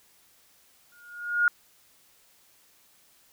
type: tone with exponential growth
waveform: sine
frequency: 1430 Hz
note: F6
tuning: 41 cents sharp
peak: -16 dBFS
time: 0.92-1.48 s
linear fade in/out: 1 ms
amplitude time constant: 120 ms
effects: white hiss -61 dBFS RMS until 3.32 s